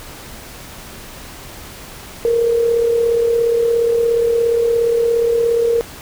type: tone with amplitude modulation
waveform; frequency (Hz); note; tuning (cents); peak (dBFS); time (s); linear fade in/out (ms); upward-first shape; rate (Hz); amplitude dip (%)
sine; 466.2; A#4; 0; -10; 2.25-5.81; 0; sine; 37.1; 45
effects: pink hiss -35 dBFS RMS until 6.01 s